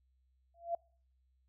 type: tone with exponential growth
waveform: sine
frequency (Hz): 682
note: F5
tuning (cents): -41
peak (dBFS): -29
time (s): 0.54-0.75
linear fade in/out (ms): 5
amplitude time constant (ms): 44
effects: noise-tail reverb RT60 0.5 s tail -26 dB re dry + added 64 Hz sine -70 dBFS peak until 1.48 s